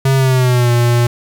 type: tone with pitch glide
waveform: square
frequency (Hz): 134.4 to 119.74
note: C3 to A#2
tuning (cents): +47 to +47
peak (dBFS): -10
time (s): 0.05-1.07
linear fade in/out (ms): 5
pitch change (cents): -200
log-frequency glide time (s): 0.16-0.71
effects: 8-bit